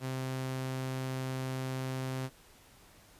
sawtooth tone, 130.81 Hz, C3, in tune, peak -30 dBFS, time 0-2.3 s, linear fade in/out 50 ms, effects pink hiss -59 dBFS RMS until 3.19 s + resampled to 32000 Hz

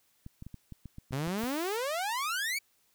clicks, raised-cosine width 5 ms, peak -31 dBFS, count 10, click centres 0.264 / 0.424 / 0.466 / 0.543 / 0.723 / 0.857 / 0.984 / 1.109 / 1.275 / 1.437 s
sawtooth exponential sweep, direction up, 125.9 to 2329 Hz, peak -27 dBFS, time 1.12-2.59 s, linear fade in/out 10 ms
violet noise, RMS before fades -46 dBFS, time 1.38-1.77 s, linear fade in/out 5 ms
effects white hiss -70 dBFS RMS until 2.94 s

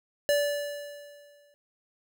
square tone with exponential decay, 580 Hz, D5, 22 cents flat, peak -21 dBFS, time 0.29-1.54 s, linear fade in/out 0 ms, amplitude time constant 270 ms, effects none

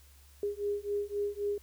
sine beating tone pair, 406.9 / 410.7 Hz, G#4 / G#4, -35 / -19 cents, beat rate 3.8 Hz, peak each -34 / -34 dBFS, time 0.43-1.58 s, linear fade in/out 2 ms, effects added 70 Hz sine -56 dBFS peak until 1.62 s + white hiss -62 dBFS RMS until 1.62 s

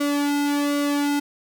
sawtooth tone with flanger, 288 Hz, D4, 34 cents flat, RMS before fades -22 dBFS, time 0-1.2 s, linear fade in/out 10 ms, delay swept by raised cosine 1.2 to 1.76 ms, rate 1.3 Hz, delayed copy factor -0.8, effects none

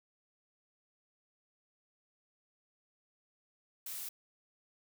blue noise, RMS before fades -42 dBFS, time 3.86-4.09 s, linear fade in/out 5 ms, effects none

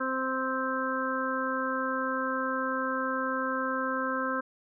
harmonic tone, 261.6 Hz, C4, in tune, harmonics 1 / 2 / 4 / 5 / 6, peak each -34 / -34 / -34 / -34 / -34 dBFS, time 0-4.41 s, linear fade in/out 10 ms, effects none

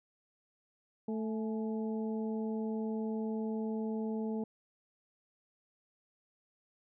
harmonic tone with a mistuned harmonic, 220 Hz, A3, in tune, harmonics 1 / 2 / 3 / 4, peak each -34 / -39 / -49 / -49 dBFS, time 1.08-4.44 s, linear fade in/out 5 ms, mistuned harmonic 4, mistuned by -55 cents, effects none

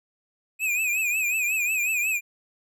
square tone with vibrato, 2507 Hz, D#7, 12 cents sharp, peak -23 dBFS, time 0.59-2.21 s, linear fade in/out 50 ms, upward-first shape triangle, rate 5.5 Hz, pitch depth 110 cents each way, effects none

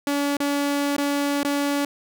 sawtooth tone with dropouts, 285.1 Hz, C#4, 49 cents sharp, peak -17 dBFS, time 0.07-1.85 s, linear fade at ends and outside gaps 2 ms, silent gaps 0.369-0.402 / 0.966-0.981 / 1.432-1.448 s, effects none

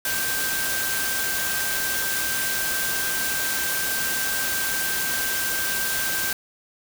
sine tone in noise, 1568 Hz, G6, in tune, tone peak -28 dBFS, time 0.05-6.33 s, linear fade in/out 2 ms, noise white, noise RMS -26 dBFS, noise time 0.05-6.33 s, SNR -5 dB, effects none

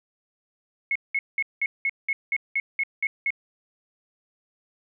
sine tone bursts, 2183 Hz, C#7, 27 cents flat, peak -21 dBFS, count 11, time 0.91-3.305 s, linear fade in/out 2 ms, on 45 ms, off 190 ms, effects none

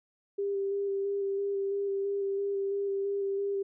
sine tone with vibrato, 396.9 Hz, G4, 22 cents sharp, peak -28 dBFS, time 0.38-3.63 s, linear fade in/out 10 ms, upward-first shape square, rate 3 Hz, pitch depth 14 cents each way, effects none

